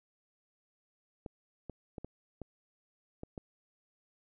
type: clicks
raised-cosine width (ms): 2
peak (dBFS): -28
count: 7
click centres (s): 1.262 / 1.697 / 1.982 / 2.046 / 2.417 / 3.234 / 3.378
effects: none